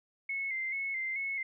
sine tone with vibrato, 2138 Hz, C7, 37 cents sharp, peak -32 dBFS, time 0.29-1.43 s, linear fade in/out 5 ms, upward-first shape square, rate 2.3 Hz, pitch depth 44 cents each way, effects none

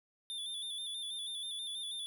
square tone with vibrato, 3520 Hz, A7, in tune, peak -39 dBFS, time 0.3-2.06 s, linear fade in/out 0 ms, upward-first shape square, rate 6.2 Hz, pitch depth 41 cents each way, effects none

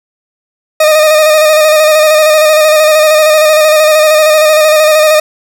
40% pulse tone with vibrato, 617 Hz, D#5, 15 cents flat, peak -3 dBFS, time 0.8-5.2 s, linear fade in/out 5 ms, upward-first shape square, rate 13 Hz, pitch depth 27 cents each way, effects none

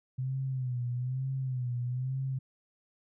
sine tone with vibrato, 127.6 Hz, C3, 43 cents flat, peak -30 dBFS, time 0.18-2.39 s, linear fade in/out 10 ms, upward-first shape sine, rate 1.1 Hz, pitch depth 81 cents each way, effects none

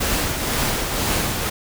pink noise with tremolo, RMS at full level -20 dBFS, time 0-1.5 s, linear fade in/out 10 ms, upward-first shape triangle, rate 2 Hz, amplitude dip 45%, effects none

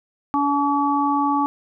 harmonic tone, 285.1 Hz, C#4, 49 cents sharp, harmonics 1 / 3 / 4, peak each -21 / -21 / -22 dBFS, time 0.34-1.46 s, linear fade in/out 0 ms, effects none

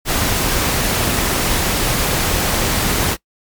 pink noise, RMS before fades -17 dBFS, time 0.05-3.17 s, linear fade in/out 50 ms, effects noise-tail reverb RT60 0.1 s tail -22 dB re dry + MP3 96 kbps

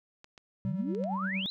clicks, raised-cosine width 0.2 ms, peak -32 dBFS, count 4, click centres 0.244 / 0.378 / 0.949 / 1.039 s
triangle tone with tremolo, 191.6 Hz, G3, 39 cents flat, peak -28 dBFS, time 0.65-1.46 s, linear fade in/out 0 ms, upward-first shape sine, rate 8.7 Hz, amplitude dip 50%
sine exponential sweep, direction up, 112.7 to 4128 Hz, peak -32 dBFS, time 0.65-1.5 s, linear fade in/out 0 ms
effects none

